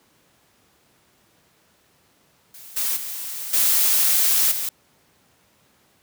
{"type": "noise with level steps", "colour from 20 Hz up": "blue", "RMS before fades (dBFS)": [-42, -23, -31, -18, -26], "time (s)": [2.54, 4.69], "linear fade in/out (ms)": 2, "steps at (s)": [2.76, 2.96, 3.53, 4.51], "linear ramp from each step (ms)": 10, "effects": ["pink hiss -60 dBFS RMS until 6.02 s", "high-pass 100 Hz 12 dB/octave"]}